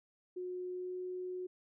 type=tone with pitch glide; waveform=sine; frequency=363 to 365.3 Hz; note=F#4 to F#4; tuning=-33 to -22 cents; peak=-38 dBFS; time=0.36-1.47 s; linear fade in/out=10 ms; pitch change=+11 cents; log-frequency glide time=0.72-0.95 s; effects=none